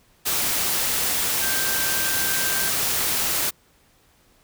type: tone in noise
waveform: sine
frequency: 1568 Hz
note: G6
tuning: in tune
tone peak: -29 dBFS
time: 1.41-2.7 s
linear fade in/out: 20 ms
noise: white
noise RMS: -23 dBFS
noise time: 0.25-3.51 s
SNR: -9 dB
effects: pink hiss -59 dBFS RMS until 4.43 s